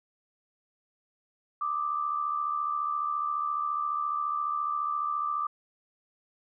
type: tone pair together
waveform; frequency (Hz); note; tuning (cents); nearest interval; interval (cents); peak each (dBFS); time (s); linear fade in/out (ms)
sine; 1180.5 / 1255; D6 / D#6; +9 / +15; minor second; 106; -28 / -35; 1.61-5.47; 5
effects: none